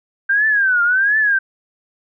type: tone with vibrato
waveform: sine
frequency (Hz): 1568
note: G6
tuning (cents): 0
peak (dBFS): -12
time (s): 0.29-1.39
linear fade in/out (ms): 10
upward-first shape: triangle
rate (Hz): 1.4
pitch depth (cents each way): 210
effects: none